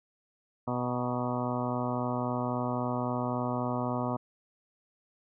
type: harmonic tone with a mistuned harmonic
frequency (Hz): 123.7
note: B2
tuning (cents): +3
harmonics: 1 / 2 / 3 / 4 / 5 / 6 / 7 / 8 / 9 / 10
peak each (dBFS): -35 / -33 / -41 / -40 / -37 / -39 / -42 / -39 / -40 / -43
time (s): 0.67-4.17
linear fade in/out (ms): 10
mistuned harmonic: 8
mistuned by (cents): -44
effects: none